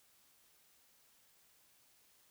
silence, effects white hiss -69 dBFS RMS until 2.3 s

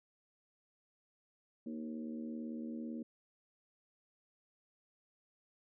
harmonic tone with a mistuned harmonic, 78 Hz, D#2, 5 cents sharp, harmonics 3 / 4 / 5 / 6 / 7, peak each -41 / -46 / -55 / -57 / -56 dBFS, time 1.66-3.03 s, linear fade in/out 5 ms, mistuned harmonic 5, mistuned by -32 cents, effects none

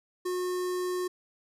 square tone with notch filter, 362.5 Hz, F#4, 35 cents flat, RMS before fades -31 dBFS, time 0.25-1.08 s, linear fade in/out 10 ms, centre 2700 Hz, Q 1.3, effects resampled to 32000 Hz

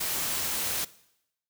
white noise, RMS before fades -30 dBFS, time 0-0.85 s, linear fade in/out 10 ms, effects noise-tail reverb RT60 0.8 s tail -19 dB re dry

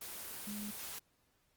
sine tone in noise, 207.7 Hz, G#3, in tune, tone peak -41 dBFS, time 0.47-0.71 s, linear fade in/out 5 ms, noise white, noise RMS -45 dBFS, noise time 0.01-0.99 s, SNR +1 dB, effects pink hiss -75 dBFS RMS until 1.56 s + Opus 24 kbps

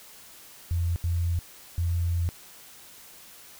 sine tone bursts at uneven times, 85.7 Hz, F2, 32 cents flat, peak -23 dBFS, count 3, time 0.71-0.96 / 1.04-1.39 / 1.78-2.29 s, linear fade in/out 0 ms, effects white hiss -49 dBFS RMS until 3.59 s

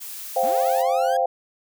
blue noise, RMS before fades -35 dBFS, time 0-0.83 s, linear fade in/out 20 ms
sine chord, C suspended fourth, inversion none, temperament just, 523.3 / 697.7 / 784.9 Hz, C5 / F5 / G5, 0 / -2 / +2 cents, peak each -22 / -22 / -23 dBFS, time 0.36-1.26 s, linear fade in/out 5 ms
sawtooth linear sweep, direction up, 192.7 to 1661.2 Hz, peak -30 dBFS, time 0.43-1.17 s, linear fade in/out 5 ms
effects none

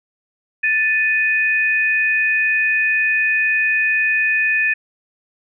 sine tone pair together, 1760 / 2489 Hz, A6 / D#7, 0 / 0 cents, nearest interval tritone, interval 600 cents, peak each -17 dBFS, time 0.63-4.74 s, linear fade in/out 10 ms, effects none

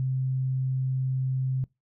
sine tone, 130.8 Hz, C3, in tune, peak -24 dBFS, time 0-1.64 s, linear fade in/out 0 ms, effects noise-tail reverb RT60 0.2 s tail -23 dB re dry

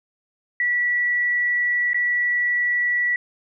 sine tone with dropouts, 1948 Hz, B6, 24 cents flat, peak -18 dBFS, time 0.6-3.16 s, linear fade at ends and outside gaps 2 ms, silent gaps 1.933-1.944 s, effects none

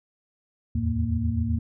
sine tone cluster, 78.9 / 86.6 / 110.4 / 230.6 Hz, D#2 / F2 / A2 / A#3, +25 / -14 / +6 / -19 cents, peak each -28 dBFS, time 0.75-1.59 s, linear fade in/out 5 ms, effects none

